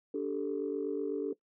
sine chord, D suspended fourth, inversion none, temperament equal with one note detuned, 290.3 / 392 / 440 Hz, D4 / G4 / A4, -20 / 0 / 0 cents, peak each -35 / -36 / -34 dBFS, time 0.14-1.33 s, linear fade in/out 5 ms, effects noise-tail reverb RT60 0.1 s tail -18 dB re dry + tanh soft clip ceiling -23 dBFS

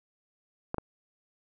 clicks, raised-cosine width 1 ms, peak -17 dBFS, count 2, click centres 0.744 / 0.783 s, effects none

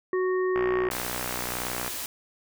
harmonic tone, 370 Hz, F#4, in tune, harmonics 1 / 3 / 5, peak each -23 / -34 / -36 dBFS, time 0.13-0.89 s, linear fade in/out 2 ms
click train, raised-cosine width 0.5 ms, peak -16 dBFS, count 82, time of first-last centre 0.56-1.879 s, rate 61.4 Hz
white band-stop noise, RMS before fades -34 dBFS, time 0.91-2.06 s, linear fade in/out 2 ms, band 150 to 230 Hz, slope 96 dB/octave
effects none

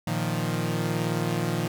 sawtooth chord, Bb suspended fourth, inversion none, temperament equal, 116.54 / 155.56 / 174.61 Hz, Bb2 / Eb3 / F3, 0 / 0 / 0 cents, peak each -26 / -25 / -26 dBFS, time 0.07-1.68 s, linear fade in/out 5 ms, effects none

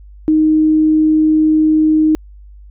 sine tone, 311.1 Hz, D#4, in tune, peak -8 dBFS, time 0.28-2.15 s, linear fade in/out 0 ms, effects added 50 Hz sine -35 dBFS peak until 2.7 s

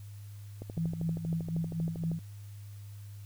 click train, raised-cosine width 2 ms, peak -28 dBFS, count 20, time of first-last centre 0.62-2.116 s, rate 12.7 Hz
sine tone with tremolo, 164.81 Hz, E3, in tune, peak -28 dBFS, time 0.77-2.19 s, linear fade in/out 0 ms, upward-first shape sine, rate 4 Hz, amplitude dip 65%
effects added 102 Hz sine -43 dBFS peak until 3.25 s + white hiss -61 dBFS RMS until 3.25 s

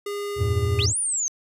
square tone with pitch glide, 407.5 to 404.9 Hz, G#4 to G#4, -33 to -44 cents, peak -28 dBFS, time 0.06-0.86 s, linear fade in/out 5 ms, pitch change -11 cents, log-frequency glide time 0.39-0.53 s
triangle chord, E diminished, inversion none, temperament equal with one note detuned, 84.14 / 98 / 116.54 Hz, E2 / G2 / Bb2, +36 / 0 / 0 cents, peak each -23 dBFS, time 0.36-0.94 s, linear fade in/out 50 ms
sine linear two-way sweep, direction up then down, 2412 to 9840 to 6170 Hz, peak -22 dBFS, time 0.79-1.28 s, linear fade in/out 0 ms, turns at 0.98 s
effects resampled to 32000 Hz

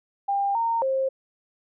sine tone with pitch steps, 798 / 920 / 532 Hz, G5 / A#5 / C5, +31 / -23 / +29 cents, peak -21 dBFS, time 0.28-1.09 s, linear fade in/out 10 ms, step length 270 ms, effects none

